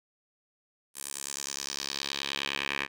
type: tone with band-pass filter sweep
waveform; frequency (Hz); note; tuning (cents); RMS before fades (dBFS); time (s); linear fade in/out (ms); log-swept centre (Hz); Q
10% pulse; 69.7; C#2; +10; -35; 0.94-2.88; 50; 10000 to 2200; 2.2
effects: none